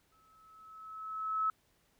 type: tone with exponential growth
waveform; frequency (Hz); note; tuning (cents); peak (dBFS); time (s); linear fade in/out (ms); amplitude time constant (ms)
sine; 1296; E6; -30; -27; 0.12-1.5; 2; 300
effects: pink hiss -72 dBFS RMS until 1.99 s